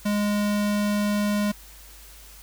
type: tone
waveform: square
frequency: 206.7 Hz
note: G#3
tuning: 8 cents flat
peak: -22 dBFS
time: 0.05-1.52 s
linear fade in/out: 10 ms
effects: added 50 Hz sine -47 dBFS peak until 2.42 s + white hiss -48 dBFS RMS until 2.42 s